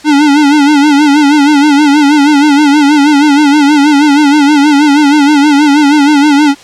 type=tone with vibrato; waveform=square; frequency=291.2 Hz; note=D4; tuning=15 cents flat; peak=-4 dBFS; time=0.04-6.55 s; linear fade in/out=50 ms; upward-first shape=sine; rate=6.3 Hz; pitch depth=82 cents each way; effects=white hiss -34 dBFS RMS until 6.63 s + low-pass 6000 Hz 12 dB/octave